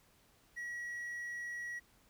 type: tone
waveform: triangle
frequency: 1919 Hz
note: A#6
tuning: 50 cents sharp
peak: -38 dBFS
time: 0.56-1.8 s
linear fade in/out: 20 ms
effects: pink hiss -68 dBFS RMS until 2.09 s